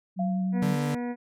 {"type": "tone with vibrato", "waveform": "sine", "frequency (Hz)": 186.8, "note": "F#3", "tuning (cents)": 17, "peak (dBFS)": -24, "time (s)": [0.16, 0.77], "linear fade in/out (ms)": 50, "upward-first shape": "square", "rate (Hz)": 10, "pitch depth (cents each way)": 10}
{"type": "tone with exponential decay", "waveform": "sine", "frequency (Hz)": 688, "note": "F5", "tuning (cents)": -26, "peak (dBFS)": -28, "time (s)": [0.19, 0.84], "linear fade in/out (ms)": 5, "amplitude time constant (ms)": 140}
{"type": "harmonic tone", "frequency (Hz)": 242.2, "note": "B3", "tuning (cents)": -34, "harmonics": [1, 2, 3, 4, 6, 7, 8, 9, 10], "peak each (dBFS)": [-29, -36, -40, -44, -50, -50, -47, -54, -55], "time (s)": [0.52, 1.16], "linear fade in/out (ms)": 50}
{"type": "tone", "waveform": "40% pulse", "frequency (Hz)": 146.83, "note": "D3", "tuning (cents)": 0, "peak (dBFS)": -26, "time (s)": [0.62, 0.95], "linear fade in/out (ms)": 5}
{"effects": ["MP3 64 kbps"]}